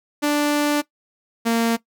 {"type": "tone pair in turn", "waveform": "sawtooth", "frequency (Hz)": [293.7, 230.2], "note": ["D4", "A#3"], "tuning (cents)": [0, -22], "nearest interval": "major third", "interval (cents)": 422, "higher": "first", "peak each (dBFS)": -13, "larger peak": "neither", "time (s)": [[0.22, 0.82], [1.45, 1.77]], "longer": "first", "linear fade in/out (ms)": 20, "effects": ["noise-tail reverb RT60 0.1 s tail -18 dB re dry"]}